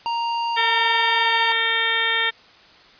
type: tone with pitch glide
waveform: square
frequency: 932.3 to 923.2 Hz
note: A#5 to A#5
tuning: 0 to -17 cents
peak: -22 dBFS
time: 0.06-1.52 s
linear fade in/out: 0 ms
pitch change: -17 cents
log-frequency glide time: 1.22-1.28 s
type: harmonic tone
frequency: 454.9 Hz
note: A#4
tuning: 42 cents flat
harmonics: 1 / 2 / 3 / 4 / 5 / 6 / 7 / 8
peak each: -33 / -30 / -29 / -22 / -26 / -34 / -26 / -26 dBFS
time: 0.56-2.31 s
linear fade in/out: 20 ms
effects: white hiss -49 dBFS RMS until 2.99 s + resampled to 11025 Hz

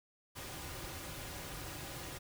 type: noise with comb filter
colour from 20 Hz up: pink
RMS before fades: -45 dBFS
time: 0.35-2.19 s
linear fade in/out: 20 ms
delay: 4.5 ms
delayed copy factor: -0.5
effects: none

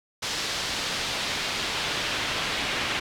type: noise with band-pass filter sweep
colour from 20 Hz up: brown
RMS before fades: -29 dBFS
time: 0.22-3 s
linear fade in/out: 10 ms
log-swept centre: 4700 to 3000 Hz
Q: 1.1
effects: none

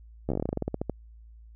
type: slowing click train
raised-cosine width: 2 ms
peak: -15 dBFS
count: 17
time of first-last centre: 0.29-0.897 s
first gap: 13 ms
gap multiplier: 1.13
effects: added 56 Hz sine -47 dBFS peak until 1.55 s

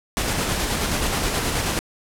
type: noise with tremolo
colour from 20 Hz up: pink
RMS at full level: -22 dBFS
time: 0.17-1.79 s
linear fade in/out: 0 ms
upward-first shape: square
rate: 9.4 Hz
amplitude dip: 25%
effects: low-pass 12000 Hz 12 dB/octave

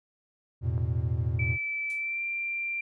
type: chord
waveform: triangle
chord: E suspended fourth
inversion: none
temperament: equal with one note detuned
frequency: 84.28 / 110 / 123.47 Hz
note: E2 / A2 / B2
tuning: +39 / 0 / 0 cents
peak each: -28 dBFS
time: 0.61-1.58 s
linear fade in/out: 50 ms
type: click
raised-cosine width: 1 ms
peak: -31 dBFS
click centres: 0.779 s
type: tone with pitch glide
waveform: sine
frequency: 2316 to 2367 Hz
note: D7 to D7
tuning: -25 to +13 cents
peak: -29 dBFS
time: 1.39-2.81 s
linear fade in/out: 5 ms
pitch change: +38 cents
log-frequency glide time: 1.95-2.23 s
type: noise with exponential decay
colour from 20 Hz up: blue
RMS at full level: -44 dBFS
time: 1.9-2.08 s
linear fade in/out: 0 ms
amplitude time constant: 37 ms
effects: resampled to 24000 Hz

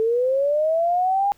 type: linear sweep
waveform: sine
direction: up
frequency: 436.6 to 817 Hz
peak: -17 dBFS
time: 0-1.32 s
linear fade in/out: 0 ms
effects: pink hiss -58 dBFS RMS until 1.37 s

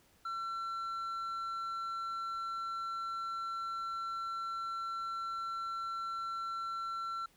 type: tone with tanh clipping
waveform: sine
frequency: 1350 Hz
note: E6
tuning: 41 cents sharp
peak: -37 dBFS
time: 0.25-7.26 s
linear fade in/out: 5 ms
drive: 5 dB
effects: pink hiss -67 dBFS RMS until 7.36 s

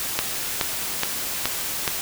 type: click train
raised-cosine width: 0.2 ms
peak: -3 dBFS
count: 5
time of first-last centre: 0.19-1.878 s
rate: 2.37 Hz
effects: white hiss -28 dBFS RMS until 2.01 s

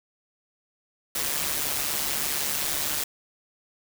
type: noise with amplitude modulation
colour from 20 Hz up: white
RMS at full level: -25 dBFS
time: 1.15-3.04 s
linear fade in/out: 5 ms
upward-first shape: sine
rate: 145 Hz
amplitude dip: 60%
effects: none

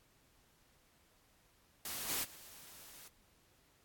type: noise with level steps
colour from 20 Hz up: white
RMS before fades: -42 / -37 / -55 dBFS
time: 1.85-3.08 s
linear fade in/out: 2 ms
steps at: 2.08 / 2.23 s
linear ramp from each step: 20 ms
effects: pink hiss -70 dBFS RMS until 3.84 s + AAC 64 kbps

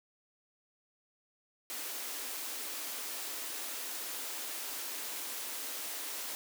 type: high-pass noise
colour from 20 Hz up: white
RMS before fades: -40 dBFS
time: 1.7-6.35 s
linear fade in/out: 0 ms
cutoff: 240 Hz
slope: 96 dB/octave
effects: none

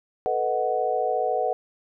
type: chord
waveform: sine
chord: B dominant seventh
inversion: third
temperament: equal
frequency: 440 / 493.9 / 622.3 / 740 Hz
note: A4 / B4 / D#5 / F#5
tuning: 0 / 0 / 0 / 0 cents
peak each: -29 / -27 / -29 / -25 dBFS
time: 0.26-1.53 s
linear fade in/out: 0 ms
effects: none

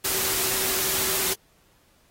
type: tone in noise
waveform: sine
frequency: 381.1 Hz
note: G4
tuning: 49 cents flat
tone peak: -36 dBFS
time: 0.04-1.34 s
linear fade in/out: 10 ms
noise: white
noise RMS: -25 dBFS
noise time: 0.04-1.34 s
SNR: -14 dB
effects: pink hiss -62 dBFS RMS until 2.1 s + AAC 48 kbps

